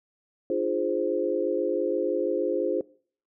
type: chord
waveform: sine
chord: D half-diminished seventh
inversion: none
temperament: equal with one note detuned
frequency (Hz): 300.7 / 349.2 / 415.3 / 523.3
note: D4 / F4 / Ab4 / C5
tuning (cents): +41 / 0 / 0 / 0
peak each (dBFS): -32 / -28 / -29 / -28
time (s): 0.5-2.81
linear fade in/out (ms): 2
effects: noise-tail reverb RT60 0.5 s tail -22 dB re dry